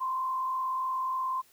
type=tone with frequency modulation; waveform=sine; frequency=1041 Hz; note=C6; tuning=9 cents flat; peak=-28 dBFS; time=0-1.42 s; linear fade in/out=20 ms; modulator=43.3 Hz; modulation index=0.51; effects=white hiss -62 dBFS RMS until 1.52 s